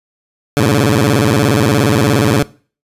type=tone with vibrato; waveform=15% pulse; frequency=123.47 Hz; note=B2; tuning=in tune; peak=-3 dBFS; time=0.57-2.43 s; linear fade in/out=0 ms; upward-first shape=square; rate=17 Hz; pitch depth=270 cents each way; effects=noise-tail reverb RT60 0.4 s tail -21 dB re dry + resampled to 32000 Hz